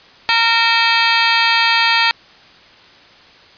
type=harmonic tone with a mistuned harmonic; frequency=460 Hz; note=A#4; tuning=23 cents flat; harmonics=2 / 3 / 4 / 5 / 6 / 7 / 8 / 9 / 10; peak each=-18 / -21 / -18 / -21 / -19 / -20 / -24 / -22 / -21 dBFS; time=0.29-2.11 s; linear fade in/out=0 ms; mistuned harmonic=6; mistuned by=-97 cents; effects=white hiss -44 dBFS RMS until 3.57 s + resampled to 11025 Hz